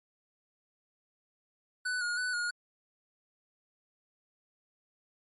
square tone with vibrato, 1464 Hz, F#6, 19 cents flat, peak -31 dBFS, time 1.85-2.51 s, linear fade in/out 10 ms, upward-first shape square, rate 3.1 Hz, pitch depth 34 cents each way, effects low-pass 12000 Hz 12 dB/octave + MP3 48 kbps

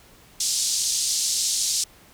pink band-pass noise, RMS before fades -24 dBFS, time 0.4-1.84 s, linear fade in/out 5 ms, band 4600 to 8800 Hz, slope 24 dB/octave, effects pink hiss -52 dBFS RMS until 2.13 s

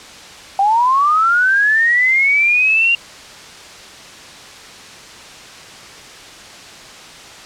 sine linear sweep, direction up, 771 to 2794 Hz, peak -10 dBFS, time 0.59-2.95 s, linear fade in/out 2 ms, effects white hiss -36 dBFS RMS until 7.45 s + low-pass 6000 Hz 12 dB/octave

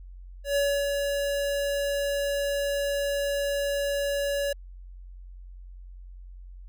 square tone with ADSR envelope, 566 Hz, C#5, 36 cents sharp, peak -22 dBFS, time 0.44-4.53 s, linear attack 120 ms, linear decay 300 ms, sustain -4 dB, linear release 6 ms, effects added 45 Hz sine -41 dBFS peak until 6.68 s

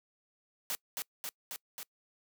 white noise with echo, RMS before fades -35 dBFS, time 0.7-0.75 s, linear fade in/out 0 ms, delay 270 ms, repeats 4, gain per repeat -2 dB, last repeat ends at 1.83 s, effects noise-tail reverb RT60 0.1 s tail -25 dB re dry + high-pass 200 Hz 12 dB/octave

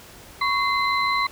sine tone cluster, 1001 / 1107 / 2072 / 4042 Hz, B5 / C#6 / C7 / B7, +23 / -3 / -17 / +39 cents, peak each -30 / -22 / -24 / -29 dBFS, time 0.41-1.27 s, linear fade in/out 5 ms, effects pink hiss -45 dBFS RMS until 1.31 s

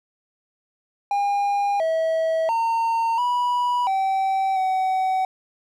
triangle tone with pitch steps, 808 / 647 / 914 / 978 / 771 / 755 Hz, G#5 / E5 / A#5 / B5 / G5 / F#5, -48 / -32 / -34 / -17 / -29 / +35 cents, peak -17 dBFS, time 1.11-5.25 s, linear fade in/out 2 ms, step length 690 ms, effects none

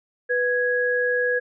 sine tone pair together, 493.4 / 1661.2 Hz, B4 / G#6, -2 / 0 cents, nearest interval octave + major sixth, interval 2102 cents, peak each -22 dBFS, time 0.29-1.4 s, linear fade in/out 20 ms, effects none

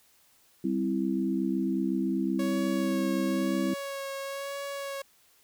sine chord, C major, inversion second, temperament equal, 196 / 261.6 / 329.6 Hz, G3 / C4 / E4, 0 / 0 / 0 cents, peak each -30 dBFS, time 0.64-3.74 s, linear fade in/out 5 ms
sawtooth tone with vibrato, 554.4 Hz, C#5, in tune, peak -30 dBFS, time 2.39-5.02 s, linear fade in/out 5 ms, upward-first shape sine, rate 1 Hz, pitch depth 21 cents each way
effects white hiss -63 dBFS RMS until 5.43 s

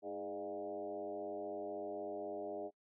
sine tone with frequency modulation, 510 Hz, C5, 44 cents flat, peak -40 dBFS, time 0.02-2.71 s, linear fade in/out 50 ms, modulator 96.1 Hz, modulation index 2.1, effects noise-tail reverb RT60 0.1 s tail -25 dB re dry

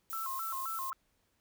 violet noise, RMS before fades -42 dBFS, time 0.1-0.9 s, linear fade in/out 0 ms
sine tone with vibrato, 1187 Hz, D6, 18 cents sharp, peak -36 dBFS, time 0.13-0.93 s, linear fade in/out 0 ms, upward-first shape square, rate 3.8 Hz, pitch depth 190 cents each way
effects pink hiss -75 dBFS RMS until 1.4 s

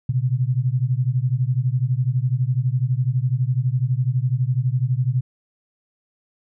sine beating tone pair, 121.7 / 133.7 Hz, B2 / C3, -25 / +38 cents, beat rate 12 Hz, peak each -20 / -21 dBFS, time 0.09-5.21 s, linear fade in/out 5 ms, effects none

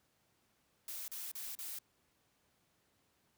blue noise bursts, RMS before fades -44 dBFS, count 4, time 0.88-1.788 s, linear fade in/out 2 ms, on 200 ms, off 36 ms, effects pink hiss -75 dBFS RMS until 3.37 s + high-pass 80 Hz 12 dB/octave

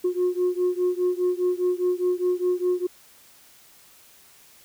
sine beating tone pair, 358.5 / 363.4 Hz, F4 / F#4, +45 / -31 cents, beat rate 4.9 Hz, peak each -22 / -23 dBFS, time 0.04-2.87 s, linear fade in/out 10 ms, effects tanh soft clip ceiling -16 dBFS + white hiss -53 dBFS RMS until 4.64 s

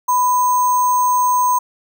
sine tone with sample-and-hold, 996 Hz, B5, 14 cents sharp, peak -12 dBFS, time 0.08-1.59 s, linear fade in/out 10 ms, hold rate 7350 Hz, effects none

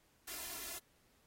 white noise with comb filter, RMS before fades -45 dBFS, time 0.27-0.79 s, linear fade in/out 10 ms, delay 2.9 ms, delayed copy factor +0.9, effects pink hiss -72 dBFS RMS until 1.26 s + AAC 48 kbps

